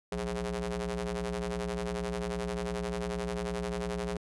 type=ring-modulated tone; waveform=sawtooth; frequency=116.54 Hz; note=A#2; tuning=in tune; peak=-25 dBFS; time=0.12-4.17 s; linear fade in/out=0 ms; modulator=297 Hz; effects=resampled to 24000 Hz